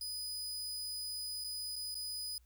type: tone with dropouts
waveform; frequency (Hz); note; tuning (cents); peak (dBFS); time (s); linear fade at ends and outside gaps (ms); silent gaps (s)
sawtooth; 4978; D#8; 0; -36; 0.01-2.38; 2; 1.44-1.444 / 1.758-1.762 / 1.945-1.952
effects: added 60 Hz sine -62 dBFS peak until 2.45 s + white hiss -75 dBFS RMS until 2.45 s